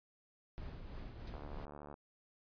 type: noise with tremolo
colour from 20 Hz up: brown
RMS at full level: -45 dBFS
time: 0.58-1.65 s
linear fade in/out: 0 ms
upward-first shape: triangle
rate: 3.1 Hz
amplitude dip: 45%
type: noise with exponential decay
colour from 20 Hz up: blue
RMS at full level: -45 dBFS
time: 1.27-1.37 s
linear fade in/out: 5 ms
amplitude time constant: 20 ms
type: click train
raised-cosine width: 1 ms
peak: -36 dBFS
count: 45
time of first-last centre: 1.34-1.941 s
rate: 73.2 Hz
effects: resampled to 11025 Hz